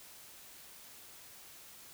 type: silence
effects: white hiss -54 dBFS RMS until 1.93 s